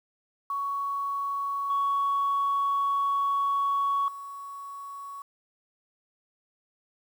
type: tone with level steps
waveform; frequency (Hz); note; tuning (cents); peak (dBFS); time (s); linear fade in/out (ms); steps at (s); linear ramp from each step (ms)
sine; 1117; C#6; +13; -27 / -22 / -37; 0.5-5.22; 2; 1.7 / 4.08; 2
effects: tanh soft clip ceiling -19 dBFS + 9-bit